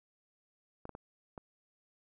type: clicks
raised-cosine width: 1 ms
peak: -30 dBFS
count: 4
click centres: 0.854 / 0.893 / 0.951 / 1.378 s
effects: none